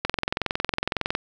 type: click train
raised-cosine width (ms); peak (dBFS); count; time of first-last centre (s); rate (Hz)
0.3; -7; 25; 0.05-1.151; 21.8
effects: none